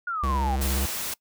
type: exponential sweep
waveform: sine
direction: down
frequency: 1456 to 763 Hz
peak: -26 dBFS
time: 0.07-0.56 s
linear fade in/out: 5 ms
type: tone with vibrato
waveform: square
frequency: 67.2 Hz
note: C2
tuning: 47 cents sharp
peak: -25 dBFS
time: 0.23-0.86 s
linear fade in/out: 5 ms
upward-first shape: sine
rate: 17 Hz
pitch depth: 85 cents each way
type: noise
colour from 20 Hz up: white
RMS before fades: -31 dBFS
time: 0.61-1.14 s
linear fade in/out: 5 ms
effects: noise-tail reverb RT60 0.1 s tail -23 dB re dry